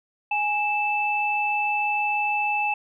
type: tone pair together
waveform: sine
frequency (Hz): 830.6 / 2637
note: G#5 / E7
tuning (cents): 0 / 0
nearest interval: octave + minor sixth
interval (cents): 2000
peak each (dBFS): -24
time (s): 0.31-2.74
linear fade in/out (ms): 5
effects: none